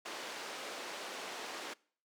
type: band-pass noise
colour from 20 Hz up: pink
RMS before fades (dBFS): -44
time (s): 0.05-1.74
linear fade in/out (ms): 10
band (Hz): 400 to 6000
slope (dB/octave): 12
effects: noise-tail reverb RT60 0.5 s tail -24 dB re dry + high-pass 200 Hz 12 dB/octave